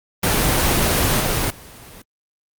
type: noise with level steps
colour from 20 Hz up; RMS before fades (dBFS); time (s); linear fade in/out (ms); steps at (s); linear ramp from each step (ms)
pink; -17 / -20 / -40; 0.23-2.02; 5; 1.2 / 1.5; 5
effects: Opus 24 kbps